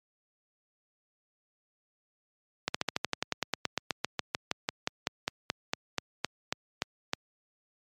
slowing click train, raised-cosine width 0.2 ms, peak -10 dBFS, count 29, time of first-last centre 2.68-7.134 s, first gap 65 ms, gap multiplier 1.06, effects high-pass 100 Hz 12 dB/octave + MP3 96 kbps

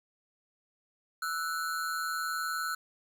square ring-modulated tone, 1400 Hz, F6, 4 cents sharp, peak -29 dBFS, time 1.22-2.75 s, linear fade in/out 5 ms, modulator 79.9 Hz, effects 10-bit

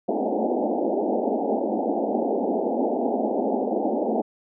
pink band-pass noise, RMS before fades -24 dBFS, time 0.08-4.22 s, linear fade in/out 10 ms, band 210 to 840 Hz, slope 96 dB/octave, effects none

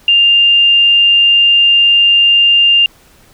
sine tone, 2799 Hz, F7, 3 cents sharp, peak -5 dBFS, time 0.08-2.86 s, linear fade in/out 2 ms, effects pink hiss -46 dBFS RMS until 3.33 s

